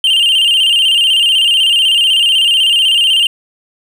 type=tone with vibrato; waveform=triangle; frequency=2960 Hz; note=F#7; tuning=in tune; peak=-6 dBFS; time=0.04-3.27 s; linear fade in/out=2 ms; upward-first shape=square; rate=16 Hz; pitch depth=82 cents each way; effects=none